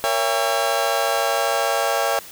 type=chord; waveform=30% pulse; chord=A# diminished seventh; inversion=none; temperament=just; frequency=466.2 / 559.4 / 671.3 / 805.5 Hz; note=A#4 / C#5 / E5 / G5; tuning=0 / +16 / +31 / +47 cents; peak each=-25 / -21 / -21 / -21 dBFS; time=0.04-2.19 s; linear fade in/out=0 ms; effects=white hiss -40 dBFS RMS until 2.31 s